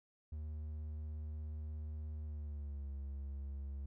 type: tone with pitch glide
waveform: triangle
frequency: 76.4 to 69.25 Hz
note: D#2 to C#2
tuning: -31 to -1 cents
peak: -39 dBFS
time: 0.32-3.86 s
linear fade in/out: 5 ms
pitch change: -170 cents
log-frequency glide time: 2.22-2.91 s
effects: none